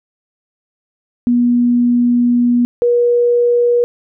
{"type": "tone pair in turn", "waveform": "sine", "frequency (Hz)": [241.9, 480.5], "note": ["B3", "B4"], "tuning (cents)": [-36, -48], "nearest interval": "octave", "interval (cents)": 1188, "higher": "second", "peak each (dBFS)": -9, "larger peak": "neither", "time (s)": [[1.27, 2.65], [2.82, 3.84]], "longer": "first", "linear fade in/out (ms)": 0, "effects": []}